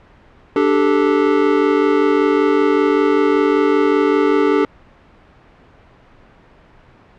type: chord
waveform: square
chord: D suspended fourth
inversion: none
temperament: equal with one note detuned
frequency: 293.7 / 392 / 437.2 Hz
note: D4 / G4 / A4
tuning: 0 / 0 / -11 cents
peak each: -17 dBFS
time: 0.56-4.65 s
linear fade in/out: 2 ms
effects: pink hiss -47 dBFS RMS until 7.18 s + low-pass 2000 Hz 12 dB/octave